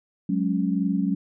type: chord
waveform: sine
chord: F# suspended second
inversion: none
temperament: equal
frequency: 185 / 207.7 / 277.2 Hz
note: F#3 / G#3 / C#4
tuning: 0 / 0 / 0 cents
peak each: -24 / -26 / -26 dBFS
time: 0.29-1.15 s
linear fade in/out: 5 ms
effects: none